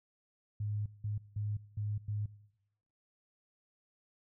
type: tone bursts at uneven times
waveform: sine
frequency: 104.6 Hz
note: G#2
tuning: 13 cents sharp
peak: -33 dBFS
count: 5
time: 0.6-0.86 / 1.04-1.18 / 1.36-1.57 / 1.77-1.98 / 2.08-2.26 s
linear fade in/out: 5 ms
effects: noise-tail reverb RT60 0.9 s tail -20 dB re dry